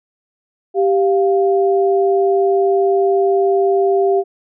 sine tone pair together, 392 / 698.5 Hz, G4 / F5, 0 / 0 cents, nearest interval minor seventh, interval 1000 cents, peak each -12 / -18 dBFS, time 0.74-4.24 s, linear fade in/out 50 ms, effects none

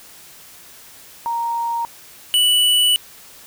sine / square tone pair in turn, 932.3 / 2960 Hz, A#5 / F#7, 0 / 0 cents, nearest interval octave + minor sixth, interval 2000 cents, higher second, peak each -19 / -13 dBFS, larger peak second, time 1.26-1.85 / 2.34-2.96 s, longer second, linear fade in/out 0 ms, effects white hiss -43 dBFS RMS until 3.46 s

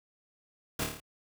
pink noise with echo, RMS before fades -32 dBFS, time 0.79-0.84 s, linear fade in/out 5 ms, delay 27 ms, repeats 6, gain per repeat -3 dB, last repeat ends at 1.002 s, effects high-pass 60 Hz 12 dB/octave

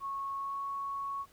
sine tone with pitch glide, 1100 to 1108.9 Hz, C#6 to C#6, -14 to 0 cents, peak -34 dBFS, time 0-1.26 s, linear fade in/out 50 ms, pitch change +14 cents, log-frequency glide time 0.36-0.59 s, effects pink hiss -63 dBFS RMS until 1.32 s

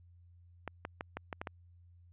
clicks, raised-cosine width 0.5 ms, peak -23 dBFS, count 7, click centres 0.677 / 0.851 / 1.009 / 1.17 / 1.328 / 1.415 / 1.472 s, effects added 87 Hz sine -57 dBFS peak until 2.12 s + resampled to 8000 Hz

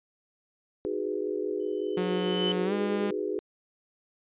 sine chord, G# minor seventh, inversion second, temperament equal, 311.1 / 370 / 415.3 / 493.9 Hz, D#4 / F#4 / G#4 / B4, 0 / 0 / 0 / 0 cents, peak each -36 / -33 / -31 / -37 dBFS, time 0.85-3.39 s, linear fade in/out 0 ms
sine tone with exponential growth, 3028 Hz, F#7, 39 cents sharp, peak -26 dBFS, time 1.6-2.52 s, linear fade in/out 2 ms, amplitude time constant 200 ms
sawtooth tone with pitch glide, 181.8 to 202.9 Hz, F#3 to G#3, -30 to -40 cents, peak -25 dBFS, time 1.97-3.11 s, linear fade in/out 5 ms, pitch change +190 cents, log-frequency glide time 2.64-2.73 s
effects resampled to 8000 Hz

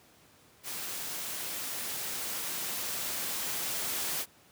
white noise with level ramp, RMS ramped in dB -38 to -33 dBFS, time 0.63-4.26 s, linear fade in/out 50 ms, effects pink hiss -60 dBFS RMS until 4.51 s + high-pass 100 Hz 12 dB/octave

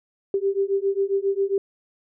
sine beating tone pair, 390 / 397.4 Hz, G4 / G4, -9 / +24 cents, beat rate 7.4 Hz, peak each -23 dBFS, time 0.34-1.58 s, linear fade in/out 2 ms, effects none

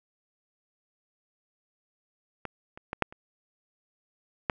clicks, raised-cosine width 0.5 ms, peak -19 / -28 / -17 / -7 / -30 / -10 dBFS, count 6, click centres 2.453 / 2.775 / 2.931 / 3.023 / 3.125 / 4.498 s, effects none

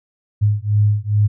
sine beating tone pair, 103.3 / 105.7 Hz, G#2 / G#2, -9 / +31 cents, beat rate 2.4 Hz, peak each -16 dBFS, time 0.41-1.28 s, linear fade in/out 20 ms, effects none

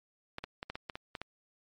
clicks, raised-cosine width 0.3 ms, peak -22 dBFS, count 9, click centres 0.384 / 0.44 / 0.629 / 0.7 / 0.755 / 0.898 / 0.955 / 1.152 / 1.216 s, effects MP3 48 kbps

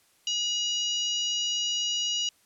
harmonic tone, 964 Hz, B5, 42 cents flat, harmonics 3 / 4 / 5 / 6 / 7, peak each -27 / -38 / -38 / -35 / -38 dBFS, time 0.27-2.29 s, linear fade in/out 2 ms, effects white hiss -64 dBFS RMS until 2.45 s + low-pass 12000 Hz 12 dB/octave

